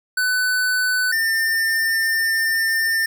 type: tone pair in turn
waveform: square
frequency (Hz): 1500 / 1801.5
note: F#6 / A6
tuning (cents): +23 / +40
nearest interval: minor third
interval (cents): 317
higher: second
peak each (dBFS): -18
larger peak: neither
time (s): 0.17-1.12 / 1.12-3.06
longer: second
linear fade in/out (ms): 5
effects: 10-bit